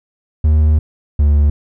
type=tone pair in turn; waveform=triangle; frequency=76.8 / 73.08 Hz; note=D#2 / D2; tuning=-22 / -8 cents; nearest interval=minor second; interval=86 cents; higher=first; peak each=-6 dBFS; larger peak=neither; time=0.44-0.79 / 1.19-1.5 s; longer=first; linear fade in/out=5 ms; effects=none